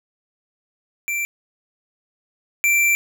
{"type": "tone pair in turn", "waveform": "square", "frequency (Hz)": [2349, 2349], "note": ["D7", "D7"], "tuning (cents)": [0, 0], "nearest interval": "unison", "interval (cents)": 0, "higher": "neither", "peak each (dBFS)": [-22, -15], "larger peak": "second", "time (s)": [[1.08, 1.25], [2.64, 2.95]], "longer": "second", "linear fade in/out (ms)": 0, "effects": []}